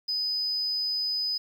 sine tone, 5000 Hz, D#8, 8 cents sharp, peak -25 dBFS, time 0.08-1.38 s, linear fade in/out 10 ms, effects tanh soft clip ceiling -21 dBFS + 9-bit

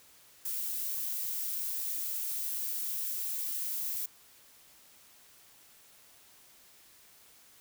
violet noise, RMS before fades -35 dBFS, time 0.45-4.06 s, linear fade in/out 5 ms, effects white hiss -59 dBFS RMS until 7.6 s

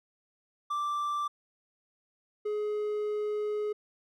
triangle tone pair in turn, 1174 / 420.6 Hz, D6 / G#4, -1 / +22 cents, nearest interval octave + tritone, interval 1777 cents, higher first, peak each -27 dBFS, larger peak neither, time 0.7-1.28 / 2.45-3.73 s, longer second, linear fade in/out 10 ms, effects none

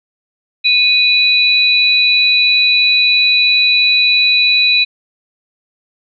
sine tone pair together, 2489 / 3946 Hz, D#7 / B7, 0 / -2 cents, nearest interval minor sixth, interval 798 cents, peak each -11 dBFS, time 0.64-4.85 s, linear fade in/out 20 ms, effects none

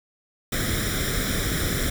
pink noise with comb filter, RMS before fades -25 dBFS, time 0.52-1.9 s, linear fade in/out 5 ms, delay 0.55 ms, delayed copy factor +0.8, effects none

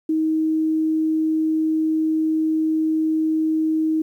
sine tone, 315.7 Hz, D#4, 25 cents sharp, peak -17 dBFS, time 0.09-4.02 s, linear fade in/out 5 ms, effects 9-bit

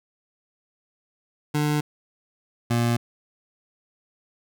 25% pulse tone pair in turn, 149.2 / 118.42 Hz, D3 / A#2, +28 / +28 cents, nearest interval major third, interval 400 cents, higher first, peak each -17 / -16 dBFS, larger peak second, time 1.54-1.81 / 2.7-2.97 s, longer neither, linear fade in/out 10 ms, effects none

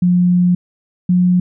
sine tone pair in turn, 178.2 / 179.75 Hz, F3 / F#3, +35 / -50 cents, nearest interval unison, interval 15 cents, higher second, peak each -9 dBFS, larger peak neither, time 0.02-0.55 / 1.09-1.4 s, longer first, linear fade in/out 5 ms, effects none

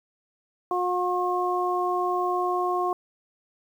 harmonic tone, 359.8 Hz, F#4, 48 cents flat, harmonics 1 / 2 / 3, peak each -27 / -27 / -27 dBFS, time 0.71-2.93 s, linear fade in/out 2 ms, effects 9-bit

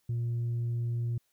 sine tone with tanh clipping, 118.2 Hz, A#2, 24 cents sharp, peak -29 dBFS, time 0.09-1.18 s, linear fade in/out 5 ms, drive 1 dB, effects white hiss -74 dBFS RMS until 1.32 s

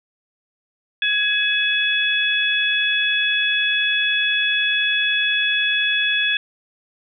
sine tone cluster, 1667 / 2557 / 3401 Hz, G#6 / D#7 / G#7, +6 / +47 / +40 cents, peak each -21 dBFS, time 1.02-6.37 s, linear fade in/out 2 ms, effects none

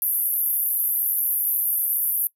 pink band-pass noise, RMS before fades -23 dBFS, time 0.02-2.27 s, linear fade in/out 0 ms, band 11000 to 14000 Hz, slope 96 dB/octave, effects noise-tail reverb RT60 0.1 s tail -21 dB re dry

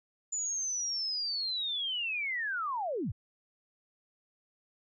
sine linear sweep, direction down, 7040 to 65.41 Hz, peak -31 dBFS, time 0.32-3.12 s, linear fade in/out 10 ms, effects none

